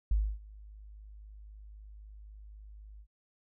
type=tone with ADSR envelope; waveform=sine; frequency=51.91 Hz; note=G#1; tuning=in tune; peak=-23 dBFS; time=0.11-3.07 s; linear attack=4 ms; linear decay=270 ms; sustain=-24 dB; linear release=69 ms; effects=none